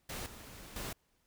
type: noise with level steps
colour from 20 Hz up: pink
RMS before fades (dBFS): -41 / -51 / -41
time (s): 0.09-0.93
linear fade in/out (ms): 5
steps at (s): 0.26 / 0.76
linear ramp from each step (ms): 2
effects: pink hiss -75 dBFS RMS until 1.26 s